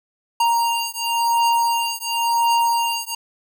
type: beating tone pair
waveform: square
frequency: 932.3 / 933.24 Hz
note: A#5 / A#5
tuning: 0 / +2 cents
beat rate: 0.94 Hz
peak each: -21 dBFS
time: 0.4-3.15 s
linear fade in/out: 5 ms
effects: none